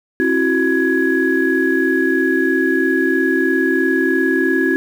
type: tone cluster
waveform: sine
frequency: 268.4 / 331.4 / 371.3 / 1674 Hz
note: C4 / E4 / F#4 / G#6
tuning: +44 / +9 / +6 / +13 cents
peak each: -18 dBFS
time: 0.2-4.76 s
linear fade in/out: 0 ms
effects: tanh soft clip ceiling -4 dBFS + 7-bit